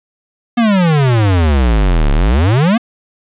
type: exponential two-way sweep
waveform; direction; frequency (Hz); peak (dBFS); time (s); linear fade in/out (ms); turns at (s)
square; down then up; 244.3 to 34 to 244.3; -9; 0.57-2.78; 10; 2.12
effects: resampled to 8000 Hz + 7-bit